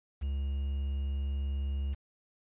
triangle tone with quantisation, 69.3 Hz, C#2, in tune, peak -28 dBFS, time 0.21-1.95 s, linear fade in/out 20 ms, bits 9, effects resampled to 8000 Hz

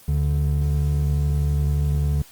triangle tone pair together, 73.42 / 145.11 Hz, D2 / D3, 0 / -20 cents, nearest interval octave, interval 1180 cents, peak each -18 / -20 dBFS, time 0.08-2.22 s, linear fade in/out 5 ms, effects white hiss -48 dBFS RMS until 2.31 s + Opus 24 kbps

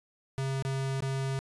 square tone with dropouts, 134.7 Hz, C#3, 49 cents flat, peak -30 dBFS, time 0.38-1.39 s, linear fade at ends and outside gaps 0 ms, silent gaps 0.624-0.65 / 1.005-1.023 s, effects resampled to 24000 Hz

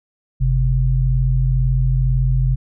sine tone pair together, 47.94 / 130 Hz, G1 / C3, -38 / -11 cents, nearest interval octave + perfect fourth, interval 1727 cents, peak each -16 dBFS, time 0.4-2.56 s, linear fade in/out 20 ms, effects none

